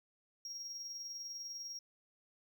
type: tone with tremolo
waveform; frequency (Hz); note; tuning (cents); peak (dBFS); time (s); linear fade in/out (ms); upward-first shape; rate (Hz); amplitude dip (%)
triangle; 5600; F8; +4; -40; 0.45-1.79; 2; sine; 20; 40
effects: none